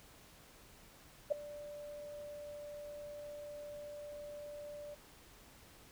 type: tone with ADSR envelope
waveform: sine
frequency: 587.3 Hz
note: D5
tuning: in tune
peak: -26 dBFS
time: 1.3-4.95 s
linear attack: 20 ms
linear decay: 6 ms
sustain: -19 dB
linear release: 13 ms
effects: pink hiss -60 dBFS RMS until 5.91 s